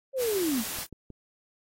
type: linear sweep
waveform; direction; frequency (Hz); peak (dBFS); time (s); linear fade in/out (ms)
sine; down; 548 to 204.9; -25; 0.13-0.64; 50
type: noise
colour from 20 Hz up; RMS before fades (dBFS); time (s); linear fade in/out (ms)
white; -35; 0.17-0.87; 50
type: clicks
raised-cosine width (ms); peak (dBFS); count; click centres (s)
3; -31; 3; 0.787 / 0.927 / 1.103
effects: AAC 48 kbps